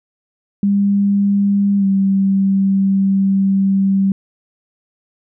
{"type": "tone with pitch glide", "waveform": "sine", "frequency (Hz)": [200.5, 194.57], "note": ["G3", "G3"], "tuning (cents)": [39, -13], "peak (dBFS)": -11, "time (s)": [0.63, 4.12], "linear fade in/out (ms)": 2, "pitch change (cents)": -52, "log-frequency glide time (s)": [1.78, 1.85], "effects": []}